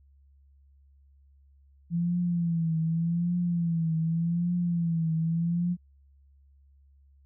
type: tone with vibrato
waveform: sine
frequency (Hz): 168.3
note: E3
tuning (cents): +36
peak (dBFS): -24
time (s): 1.9-5.77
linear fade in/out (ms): 50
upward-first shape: triangle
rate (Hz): 0.85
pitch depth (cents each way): 88
effects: added 69 Hz sine -56 dBFS peak until 7.25 s